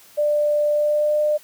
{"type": "tone with pitch glide", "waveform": "sine", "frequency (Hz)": [593, 601.3], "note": ["D5", "D5"], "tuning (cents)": [17, 41], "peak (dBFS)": -16, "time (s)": [0.17, 1.38], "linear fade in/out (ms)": 20, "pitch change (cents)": 24, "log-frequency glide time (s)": [0.7, 1.2], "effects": ["white hiss -49 dBFS RMS until 1.43 s", "high-pass 100 Hz 12 dB/octave"]}